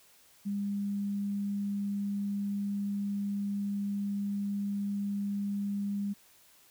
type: tone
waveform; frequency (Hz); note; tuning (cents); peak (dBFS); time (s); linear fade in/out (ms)
sine; 201.5; G3; +48; -30; 0.45-6.14; 20
effects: white hiss -61 dBFS RMS until 6.7 s